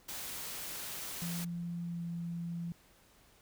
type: noise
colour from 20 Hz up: white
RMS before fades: -42 dBFS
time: 0.08-1.45 s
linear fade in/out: 10 ms
type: tone with pitch glide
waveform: sine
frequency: 171.8 to 170.22 Hz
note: F3 to F3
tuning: -28 to -44 cents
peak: -36 dBFS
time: 1.22-2.72 s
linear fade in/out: 0 ms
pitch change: -16 cents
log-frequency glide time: 1.85-2.04 s
effects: pink hiss -64 dBFS RMS until 3.41 s